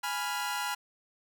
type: chord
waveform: sawtooth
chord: F diminished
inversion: first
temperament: equal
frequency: 830.6 / 987.8 / 1396.9 Hz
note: Ab5 / Cb6 / F6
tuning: 0 / 0 / 0 cents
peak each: -32 / -32 / -32 dBFS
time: 0.03-0.75 s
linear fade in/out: 10 ms
effects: none